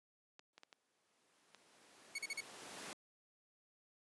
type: clicks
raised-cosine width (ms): 0.2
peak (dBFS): -38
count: 5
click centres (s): 0.394 / 0.58 / 0.634 / 0.728 / 1.547
type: noise with exponential growth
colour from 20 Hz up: pink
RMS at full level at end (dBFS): -46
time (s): 0.53-2.93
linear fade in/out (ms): 1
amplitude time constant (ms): 520
type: tone bursts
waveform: sawtooth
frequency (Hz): 2217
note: C#7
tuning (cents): 0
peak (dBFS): -36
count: 4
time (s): 2.15-2.407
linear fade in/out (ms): 5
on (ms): 35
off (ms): 39
effects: high-pass 300 Hz 12 dB/octave + resampled to 24000 Hz